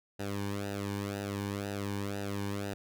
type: tone with flanger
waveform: sawtooth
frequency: 100.5 Hz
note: G2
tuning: 44 cents sharp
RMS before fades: -36 dBFS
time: 0.19-2.74 s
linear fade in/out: 10 ms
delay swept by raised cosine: 0.9 to 1.55 ms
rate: 2 Hz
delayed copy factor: -0.8
effects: none